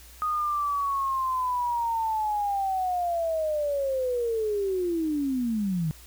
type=linear sweep; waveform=sine; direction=down; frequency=1244.5 to 150.9 Hz; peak=-24 dBFS; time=0.22-5.91 s; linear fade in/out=0 ms; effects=added 60 Hz sine -49 dBFS peak until 6.06 s + white hiss -51 dBFS RMS until 6.06 s